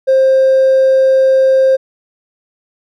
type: tone with hard clipping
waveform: triangle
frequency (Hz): 529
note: C5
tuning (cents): +19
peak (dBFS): -6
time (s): 0.07-1.77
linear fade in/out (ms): 20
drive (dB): 2
effects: none